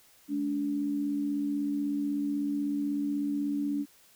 sine tone pair together, 212 / 288.2 Hz, G#3 / D4, +36 / -33 cents, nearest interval perfect fourth, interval 531 cents, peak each -36 / -28 dBFS, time 0.28-3.86 s, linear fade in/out 50 ms, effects white hiss -60 dBFS RMS until 4.15 s

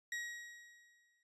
40% pulse tone with exponential decay, 1900 Hz, A#6, 33 cents sharp, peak -37 dBFS, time 0.12-1.23 s, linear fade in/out 2 ms, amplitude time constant 240 ms, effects noise-tail reverb RT60 0.2 s tail -26 dB re dry + resampled to 24000 Hz

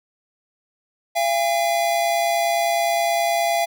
square tone pair together, 681.4 / 811 Hz, F5 / G#5, -43 / -41 cents, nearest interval minor third, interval 302 cents, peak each -20 / -24 dBFS, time 1.15-3.66 s, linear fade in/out 20 ms, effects none

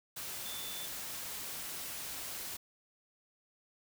sine tone in noise, 3520 Hz, A7, in tune, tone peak -45 dBFS, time 0.45-0.87 s, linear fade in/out 10 ms, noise white, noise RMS -42 dBFS, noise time 0.16-2.57 s, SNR -6 dB, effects none

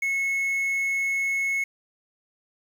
triangle tone, 2188 Hz, C#7, 23 cents flat, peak -21 dBFS, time 0.02-1.64 s, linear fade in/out 5 ms, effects 8-bit

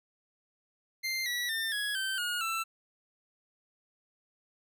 25% pulse tone with pitch steps, 2093 / 1941.6 / 1801.1 / 1670.8 / 1550 / 1437.8 / 1333.8 Hz, C7 / B6 / A6 / G#6 / G6 / F6 / E6, 0 / -30 / +40 / +10 / -20 / +50 / +20 cents, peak -27 dBFS, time 1.03-2.64 s, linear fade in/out 20 ms, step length 230 ms, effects none

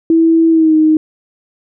sine tone with pitch glide, 327.4 to 311.9 Hz, E4 to D#4, -12 to +4 cents, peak -6 dBFS, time 0.1-0.97 s, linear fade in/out 2 ms, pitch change -84 cents, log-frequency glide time 0.5-0.75 s, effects none

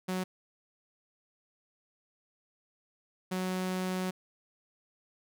sawtooth tone pair in turn, 185 / 185 Hz, F#3 / F#3, 0 / 0 cents, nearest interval unison, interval 0 cents, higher neither, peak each -27 dBFS, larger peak neither, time 0.08-0.24 / 3.31-4.11 s, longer second, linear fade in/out 10 ms, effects none

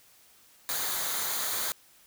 white noise with comb filter, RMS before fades -31 dBFS, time 0.69-1.72 s, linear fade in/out 0 ms, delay 0.37 ms, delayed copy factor -0.55, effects white hiss -59 dBFS RMS until 2.06 s

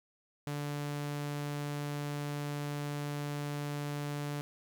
sawtooth tone, 145.6 Hz, D3, 15 cents flat, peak -31 dBFS, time 0.47-4.41 s, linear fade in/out 0 ms, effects 11-bit

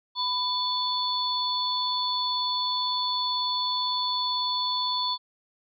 sine tone cluster, 1000 / 3482 / 4401 Hz, B5 / A7 / C#8, +21 / -19 / -13 cents, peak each -29 dBFS, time 0.15-5.18 s, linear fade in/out 50 ms, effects none

